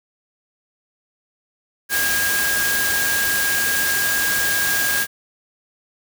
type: tone in noise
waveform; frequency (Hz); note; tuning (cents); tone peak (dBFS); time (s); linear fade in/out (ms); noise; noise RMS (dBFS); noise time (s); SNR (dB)
sine; 1627; G#6; -36; -20; 1.89-5.07; 50; white; -22; 1.89-5.07; -1
effects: none